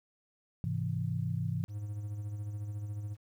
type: chord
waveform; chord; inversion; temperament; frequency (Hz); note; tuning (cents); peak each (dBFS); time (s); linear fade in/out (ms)
sine; Ab augmented; none; equal; 103.83 / 130.81 / 164.81; Ab2 / C3 / E3; 0 / 0 / 0; -35; 0.64-1.64; 0
type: tone with tremolo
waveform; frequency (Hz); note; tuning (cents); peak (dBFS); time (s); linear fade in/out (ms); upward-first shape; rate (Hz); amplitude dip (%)
triangle; 103.83; G#2; 0; -32; 1.68-3.17; 50; sine; 14; 45
effects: 11-bit